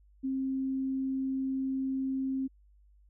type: tone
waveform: sine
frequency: 265.8 Hz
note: C4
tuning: 27 cents sharp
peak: -29 dBFS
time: 0.23-2.48 s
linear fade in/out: 20 ms
effects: added 50 Hz sine -58 dBFS peak until 3.09 s